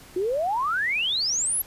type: exponential sweep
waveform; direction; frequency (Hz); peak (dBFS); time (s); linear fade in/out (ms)
sine; up; 349.2 to 11840; -22; 0.16-1.62; 5
effects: pink hiss -48 dBFS RMS until 1.66 s + resampled to 32000 Hz